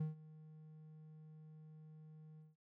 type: tone with ADSR envelope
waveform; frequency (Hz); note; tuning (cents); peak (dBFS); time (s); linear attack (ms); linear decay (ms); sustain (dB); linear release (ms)
triangle; 155.56; D#3; 0; -33; 0-2.56; 8; 140; -20; 170
effects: none